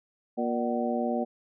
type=harmonic tone with a mistuned harmonic; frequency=118.7 Hz; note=A#2; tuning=32 cents sharp; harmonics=2 / 3 / 4 / 5 / 6; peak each=-29 / -35 / -34 / -32 / -33 dBFS; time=0.37-1.25 s; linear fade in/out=20 ms; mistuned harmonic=6; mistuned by=+95 cents; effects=none